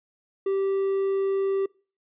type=tone; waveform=triangle; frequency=389.9 Hz; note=G4; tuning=9 cents flat; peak=-20 dBFS; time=0.46-1.66 s; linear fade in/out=5 ms; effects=noise-tail reverb RT60 0.4 s tail -25 dB re dry + resampled to 8000 Hz